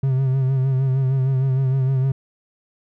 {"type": "tone with vibrato", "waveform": "triangle", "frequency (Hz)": 132.5, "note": "C3", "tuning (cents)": 22, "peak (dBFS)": -14, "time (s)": [0.03, 2.12], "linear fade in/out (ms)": 5, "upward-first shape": "sine", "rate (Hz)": 6.5, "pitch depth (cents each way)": 45, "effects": []}